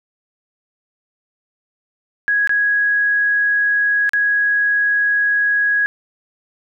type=tone with dropouts; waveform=sine; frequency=1661.2 Hz; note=G#6; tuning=in tune; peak=-13 dBFS; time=2.28-5.86 s; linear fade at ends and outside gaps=0 ms; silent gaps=2.474-2.494 / 4.093-4.134 s; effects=none